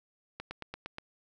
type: slowing click train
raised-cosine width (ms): 0.3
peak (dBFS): -23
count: 6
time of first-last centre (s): 0.4-0.984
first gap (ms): 110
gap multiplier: 1.03
effects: none